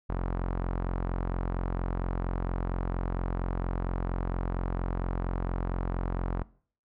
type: tone with low-pass filter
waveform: sawtooth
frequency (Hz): 44.33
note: F1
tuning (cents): +27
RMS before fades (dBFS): -31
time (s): 0.09-6.43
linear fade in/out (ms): 10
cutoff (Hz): 1200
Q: 1.4
effects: noise-tail reverb RT60 0.5 s tail -22 dB re dry